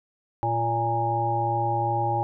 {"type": "harmonic tone with a mistuned harmonic", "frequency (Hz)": 115.5, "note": "A#2", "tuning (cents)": -16, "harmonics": [1, 3, 5, 7, 8], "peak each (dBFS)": [-28, -32, -33, -24, -34], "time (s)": [0.43, 2.23], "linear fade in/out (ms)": 0, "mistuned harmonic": 7, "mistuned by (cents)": 27, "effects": []}